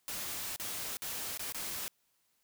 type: noise with dropouts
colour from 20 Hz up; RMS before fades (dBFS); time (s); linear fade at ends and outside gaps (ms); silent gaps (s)
white; -39; 0.08-1.88; 0; 0.561-0.598 / 0.97-1.02 / 1.374-1.394 / 1.523-1.546
effects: white hiss -75 dBFS RMS until 2.43 s